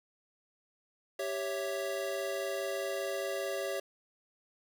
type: chord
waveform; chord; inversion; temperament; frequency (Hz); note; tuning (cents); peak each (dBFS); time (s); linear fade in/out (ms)
square; C# diminished; second; equal; 392 / 554.4 / 659.3; G4 / C#5 / E5; 0 / 0 / 0; -39 / -37 / -40; 1.19-3.8; 5
effects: none